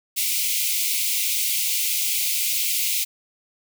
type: high-pass noise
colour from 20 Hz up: white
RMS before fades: -23 dBFS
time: 0.16-3.05 s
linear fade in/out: 20 ms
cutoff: 2100 Hz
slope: 96 dB/octave
effects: none